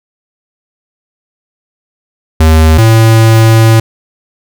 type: tone pair in turn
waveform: square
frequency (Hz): 79.4 / 112.29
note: D#2 / A2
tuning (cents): +36 / +36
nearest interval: tritone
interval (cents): 600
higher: second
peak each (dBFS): -3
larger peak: neither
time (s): 2.4-2.78 / 2.78-3.8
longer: second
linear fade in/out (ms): 5
effects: none